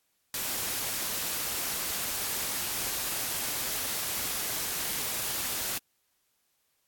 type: noise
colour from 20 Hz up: white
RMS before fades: -32 dBFS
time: 0.34-5.78 s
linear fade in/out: 2 ms
effects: white hiss -74 dBFS RMS until 6.87 s + AAC 64 kbps